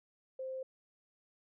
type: tone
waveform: sine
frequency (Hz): 523.3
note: C5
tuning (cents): 0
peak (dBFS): -38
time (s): 0.39-0.63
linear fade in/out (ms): 5
effects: none

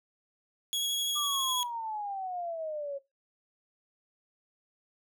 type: tone with vibrato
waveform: sawtooth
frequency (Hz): 3328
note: G#7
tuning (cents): +3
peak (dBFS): -26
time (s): 0.73-1.63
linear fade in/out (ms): 0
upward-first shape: sine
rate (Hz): 12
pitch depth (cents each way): 12
type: exponential sweep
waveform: sine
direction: down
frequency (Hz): 1200 to 548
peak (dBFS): -33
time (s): 1.15-2.99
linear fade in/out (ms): 20
effects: noise-tail reverb RT60 0.2 s tail -18 dB re dry

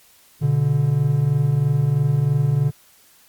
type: tone pair together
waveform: triangle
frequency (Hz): 121.9 / 144.96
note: B2 / D3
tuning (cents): -22 / -22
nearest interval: minor third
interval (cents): 300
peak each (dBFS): -19 / -15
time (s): 0.41-2.71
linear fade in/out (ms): 20
effects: white hiss -53 dBFS RMS until 3.28 s + Opus 48 kbps

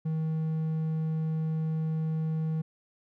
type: tone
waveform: triangle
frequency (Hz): 158.7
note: D#3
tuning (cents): +35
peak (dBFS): -25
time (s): 0.05-2.62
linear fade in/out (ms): 10
effects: none

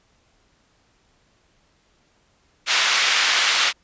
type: band-pass noise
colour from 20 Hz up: pink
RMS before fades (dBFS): -19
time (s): 2.66-3.73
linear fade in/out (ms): 50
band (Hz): 1700 to 4800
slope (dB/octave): 12
effects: pink hiss -62 dBFS RMS until 3.83 s + resampled to 16000 Hz

